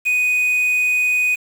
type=tone with quantisation; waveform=triangle; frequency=2489 Hz; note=D#7; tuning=in tune; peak=-13 dBFS; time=0.05-1.36 s; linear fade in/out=20 ms; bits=6; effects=none